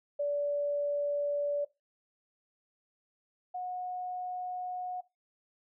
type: tone pair in turn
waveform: sine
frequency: 578 / 728.2 Hz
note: D5 / F#5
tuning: -28 / -28 cents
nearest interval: major third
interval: 400 cents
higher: second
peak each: -28 / -34 dBFS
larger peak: first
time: 0.19-1.65 / 3.54-5.01 s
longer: second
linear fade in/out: 10 ms
effects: noise-tail reverb RT60 0.2 s tail -18 dB re dry